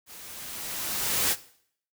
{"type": "noise with level ramp", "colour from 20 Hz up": "white", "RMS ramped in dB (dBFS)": [-46, -23], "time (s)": [0.06, 1.36], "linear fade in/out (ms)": 50, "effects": ["noise-tail reverb RT60 0.6 s tail -17 dB re dry"]}